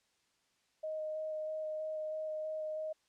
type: tone with vibrato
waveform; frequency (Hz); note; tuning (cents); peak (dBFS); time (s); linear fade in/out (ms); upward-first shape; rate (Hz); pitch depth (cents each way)
sine; 622.3; D#5; 0; -36; 0.83-2.93; 10; square; 3.1; 8
effects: white hiss -75 dBFS RMS until 3.08 s + low-pass 7000 Hz 12 dB/octave